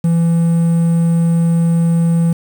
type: tone with quantisation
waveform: triangle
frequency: 167.5 Hz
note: E3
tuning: 28 cents sharp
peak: -8 dBFS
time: 0.04-2.33 s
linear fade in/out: 5 ms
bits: 6
effects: none